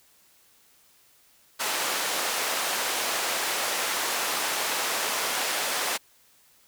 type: band-pass noise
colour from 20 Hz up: pink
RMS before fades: -28 dBFS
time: 1.59-5.98 s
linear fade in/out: 20 ms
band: 630 to 14000 Hz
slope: 12 dB/octave
effects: white hiss -60 dBFS RMS until 6.67 s